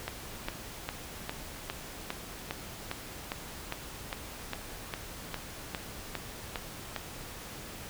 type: click train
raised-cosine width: 0.3 ms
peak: -17 dBFS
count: 18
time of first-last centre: 0.08-6.963 s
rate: 2.47 Hz
effects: pink hiss -44 dBFS RMS until 7.89 s